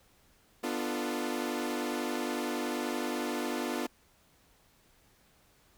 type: chord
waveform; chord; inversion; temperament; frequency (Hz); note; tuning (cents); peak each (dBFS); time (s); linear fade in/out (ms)
sawtooth; B half-diminished seventh; none; equal with one note detuned; 246.9 / 297.4 / 349.2 / 440; B3 / D4 / F4 / A4; 0 / +22 / 0 / 0; -32 / -33 / -33 / -37; 0.63-3.87; 10
effects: pink hiss -65 dBFS RMS until 5.77 s